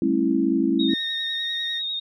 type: chord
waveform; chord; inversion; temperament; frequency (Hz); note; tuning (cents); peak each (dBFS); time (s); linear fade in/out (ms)
sine; A dominant seventh; third; equal with one note detuned; 196 / 220 / 271.6 / 329.6; G3 / A3 / C#4 / E4; 0 / 0 / -35 / 0; -27 / -26 / -22 / -22; 0.02-0.94; 2
type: tone with vibrato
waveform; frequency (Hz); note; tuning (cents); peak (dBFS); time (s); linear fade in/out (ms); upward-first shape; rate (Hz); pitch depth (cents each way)
sine; 3729; A#7; 0; -25; 0.79-2; 10; sine; 10; 32
type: tone with pitch glide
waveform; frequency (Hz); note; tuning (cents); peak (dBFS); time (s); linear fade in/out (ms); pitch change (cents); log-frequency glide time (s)
triangle; 1834 to 1860.7; A#6 to A#6; -29 to -4; -30; 0.88-1.82; 50; +25; 1.33-1.47
effects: none